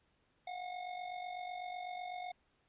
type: tone with amplitude modulation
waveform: square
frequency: 724 Hz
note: F#5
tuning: 38 cents flat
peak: -39 dBFS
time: 0.47-2.32 s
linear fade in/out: 5 ms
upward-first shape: sine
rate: 48 Hz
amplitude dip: 60%
effects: pink hiss -75 dBFS RMS until 2.68 s + resampled to 8000 Hz